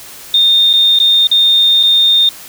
sine tone with dropouts, 3648 Hz, A#7, 38 cents flat, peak -6 dBFS, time 0.34-2.29 s, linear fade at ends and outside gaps 2 ms, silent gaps 0.731-0.736 / 0.989-1 / 1.271-1.314 / 1.83-1.834 s, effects white hiss -33 dBFS RMS until 2.48 s

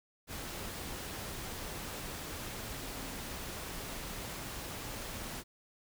sine tone in noise, 264.6 Hz, C4, 20 cents sharp, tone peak -51 dBFS, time 2.69-3.19 s, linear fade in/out 50 ms, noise pink, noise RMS -42 dBFS, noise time 0.27-5.44 s, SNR -12 dB, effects none

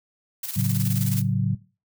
blue noise with tremolo, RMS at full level -30 dBFS, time 0.43-1.22 s, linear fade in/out 5 ms, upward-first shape square, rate 19 Hz, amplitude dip 55%
sine chord, F# minor, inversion first, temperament equal, 110 / 138.59 / 185 Hz, A2 / C#3 / F#3, 0 / 0 / 0 cents, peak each -24 dBFS, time 0.56-1.55 s, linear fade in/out 10 ms
effects noise-tail reverb RT60 0.3 s tail -17 dB re dry

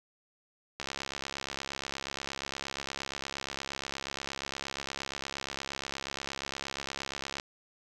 click train, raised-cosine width 0.2 ms, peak -18 dBFS, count 453, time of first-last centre 0.8-7.399 s, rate 68.5 Hz, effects none

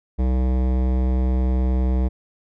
sine tone with hard clipping, 63.6 Hz, C2, 48 cents flat, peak -19 dBFS, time 0.18-2.09 s, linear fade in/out 20 ms, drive 17 dB, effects none

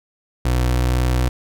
30% pulse tone with pitch glide, 61.74 to 62.17 Hz, B1 to B1, 0 to +12 cents, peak -13 dBFS, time 0.45-1.29 s, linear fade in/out 5 ms, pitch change +12 cents, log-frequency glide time 0.67-1.02 s, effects none

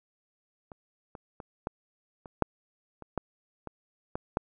clicks, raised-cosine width 1 ms, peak -30 / -28 / -27 / -17 / -30 / -8 / -29 / -15 / -24 / -18 / -12 dBFS, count 11, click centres 0.718 / 1.152 / 1.402 / 1.671 / 2.258 / 2.423 / 3.023 / 3.177 / 3.673 / 4.155 / 4.371 s, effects none

